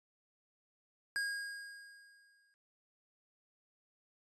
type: tone with exponential decay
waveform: square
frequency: 1630 Hz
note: G#6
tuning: 33 cents flat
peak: -33 dBFS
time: 1.16-2.54 s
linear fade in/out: 0 ms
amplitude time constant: 300 ms
effects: resampled to 24000 Hz